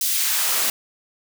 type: noise with high-pass filter sweep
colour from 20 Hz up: white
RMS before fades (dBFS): -21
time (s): 0.01-0.7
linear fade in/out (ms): 2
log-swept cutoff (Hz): 4400 to 260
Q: 0.71
effects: none